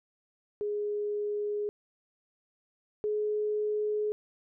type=tone pair in turn; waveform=sine; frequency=415.3 / 422.3 Hz; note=G#4 / G#4; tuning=0 / +29 cents; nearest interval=unison; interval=29 cents; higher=second; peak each=-29 / -27 dBFS; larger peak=second; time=0.61-1.69 / 3.04-4.12 s; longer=neither; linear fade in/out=0 ms; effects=none